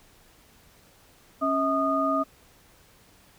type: tone cluster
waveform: sine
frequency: 274.7 / 643 / 1230 Hz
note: C#4 / E5 / D#6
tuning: -16 / -43 / -20 cents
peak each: -27 / -27 / -25 dBFS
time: 1.41-2.24 s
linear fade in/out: 20 ms
effects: pink hiss -57 dBFS RMS until 3.38 s